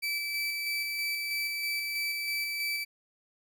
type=tone with tremolo; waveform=30% pulse; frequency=2314 Hz; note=D7; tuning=26 cents flat; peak=-27 dBFS; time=0.02-2.85 s; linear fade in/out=20 ms; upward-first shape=square; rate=3.1 Hz; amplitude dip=25%; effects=none